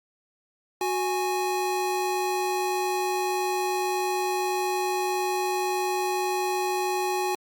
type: tone pair together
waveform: square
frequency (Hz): 367.6 / 830.5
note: F#4 / G#5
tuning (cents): -11 / 0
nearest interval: octave + major second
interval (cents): 1411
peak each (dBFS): -28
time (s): 0.81-7.35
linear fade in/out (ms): 2
effects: Opus 48 kbps